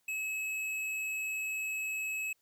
triangle tone with tanh clipping, 2577 Hz, E7, 40 cents flat, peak -35 dBFS, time 0.08-2.33 s, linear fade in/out 5 ms, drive 17 dB, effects white hiss -75 dBFS RMS until 2.41 s

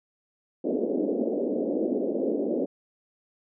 pink band-pass noise, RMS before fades -27 dBFS, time 0.64-2.66 s, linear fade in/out 10 ms, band 230 to 570 Hz, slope 48 dB/octave, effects none

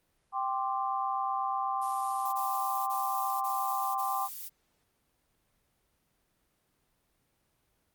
sine chord, G suspended fourth, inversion none, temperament equal, 784 / 1046.5 / 1174.7 Hz, G5 / C6 / D6, 0 / 0 / 0 cents, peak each -32 / -33 / -35 dBFS, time 0.32-4.29 s, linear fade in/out 50 ms
violet noise bursts, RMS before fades -41 dBFS, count 5, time 1.81-4.494 s, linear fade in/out 20 ms, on 520 ms, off 21 ms
effects pink hiss -74 dBFS RMS until 7.94 s + Opus 32 kbps

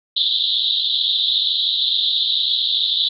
pink band-pass noise, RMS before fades -19 dBFS, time 0.16-3.09 s, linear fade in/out 10 ms, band 3400 to 4000 Hz, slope 96 dB/octave, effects none

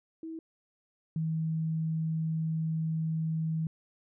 sine tone pair in turn, 323.6 / 160.22 Hz, E4 / E3, -32 / -49 cents, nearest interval octave, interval 1217 cents, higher first, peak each -37 / -28 dBFS, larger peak second, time 0.23-0.39 / 1.16-3.67 s, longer second, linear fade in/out 2 ms, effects none

